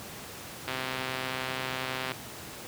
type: click train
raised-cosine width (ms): 0.3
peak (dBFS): -16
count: 188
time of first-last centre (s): 0.68-2.118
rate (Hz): 130
effects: pink hiss -42 dBFS RMS until 2.67 s + high-pass 100 Hz 12 dB/octave